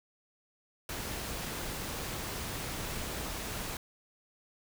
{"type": "noise", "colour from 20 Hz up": "pink", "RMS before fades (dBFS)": -38, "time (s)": [0.89, 3.77], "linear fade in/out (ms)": 2, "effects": []}